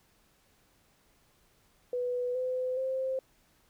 sine tone with pitch steps, 493.6 / 508.9 / 524.8 Hz, B4 / C5 / C5, -1 / -48 / +5 cents, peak -29 dBFS, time 1.93-3.19 s, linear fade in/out 2 ms, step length 420 ms, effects pink hiss -67 dBFS RMS until 3.69 s

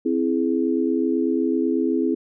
sine chord, C augmented, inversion none, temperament equal with one note detuned, 261.6 / 329.6 / 419.9 Hz, C4 / E4 / G#4, 0 / 0 / +19 cents, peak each -22 / -22 / -25 dBFS, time 0.05-2.15 s, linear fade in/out 10 ms, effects none

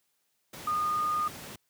sine tone in noise, 1224 Hz, D#6, 29 cents flat, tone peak -26 dBFS, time 0.67-1.28 s, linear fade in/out 5 ms, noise pink, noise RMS -43 dBFS, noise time 0.53-1.56 s, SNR +14 dB, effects white hiss -75 dBFS RMS until 1.69 s + high-pass 100 Hz 12 dB/octave

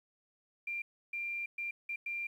sine tone bursts at uneven times, 2380 Hz, D7, 22 cents sharp, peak -35 dBFS, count 5, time 0.67-0.82 / 1.13-1.46 / 1.58-1.71 / 1.89-1.96 / 2.06-2.27 s, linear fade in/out 5 ms, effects 11-bit

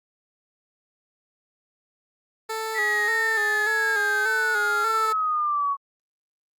15% pulse tone with vibrato, 429.8 Hz, A4, 41 cents flat, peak -21 dBFS, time 2.49-5.13 s, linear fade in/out 10 ms, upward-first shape square, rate 1.7 Hz, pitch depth 48 cents each way
sine linear sweep, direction down, 1961 to 1108.7 Hz, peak -21 dBFS, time 2.74-5.77 s, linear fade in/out 50 ms
effects Opus 48 kbps

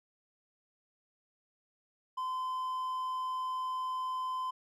triangle tone, 1026 Hz, C6, 34 cents flat, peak -31 dBFS, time 2.17-4.51 s, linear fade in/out 10 ms, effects none

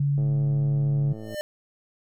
sine tone, 142 Hz, C#3, 42 cents sharp, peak -20 dBFS, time 0-1.13 s, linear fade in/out 5 ms
click train, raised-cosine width 2 ms, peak -26 dBFS, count 128, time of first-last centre 0.18-1.345 s, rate 109 Hz
square tone with exponential growth, 601 Hz, D5, 40 cents sharp, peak -26 dBFS, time 1.11-1.41 s, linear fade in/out 0 ms, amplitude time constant 64 ms
effects none

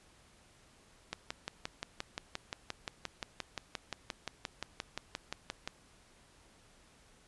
click train, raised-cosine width 0.2 ms, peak -19 dBFS, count 27, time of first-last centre 1.13-5.675 s, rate 5.72 Hz, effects pink hiss -63 dBFS RMS until 7.27 s + resampled to 24000 Hz

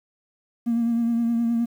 triangle tone with vibrato, 233.1 Hz, A#3, in tune, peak -16 dBFS, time 0.66-1.66 s, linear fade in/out 20 ms, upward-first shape triangle, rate 9.6 Hz, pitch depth 34 cents each way, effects tanh soft clip ceiling -16 dBFS + 9-bit

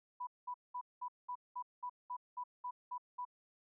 sine tone bursts, 987.8 Hz, B5, in tune, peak -39 dBFS, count 12, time 0.2-3.252 s, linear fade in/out 10 ms, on 71 ms, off 200 ms, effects none

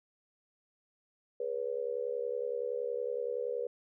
sine tone with amplitude modulation, 486.8 Hz, B4, 25 cents flat, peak -28 dBFS, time 1.4-3.67 s, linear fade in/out 5 ms, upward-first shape sine, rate 70.7 Hz, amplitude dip 95%, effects none

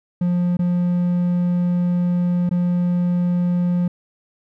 triangle tone with dropouts, 176.6 Hz, F3, 20 cents sharp, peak -14 dBFS, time 0.21-3.88 s, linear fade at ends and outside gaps 5 ms, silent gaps 0.57-0.591 / 2.493-2.51 s, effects none

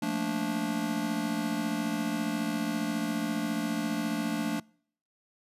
square chord, Bb major seventh, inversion second, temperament just, 174.81 / 218.5 / 233.1 / 291.4 Hz, F3 / A3 / Bb3 / D4, +2 / -12 / 0 / -13 cents, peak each -38 / -34 / -37 / -33 dBFS, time 0.02-4.6 s, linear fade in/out 5 ms, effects noise-tail reverb RT60 0.6 s tail -26 dB re dry + resampled to 32000 Hz

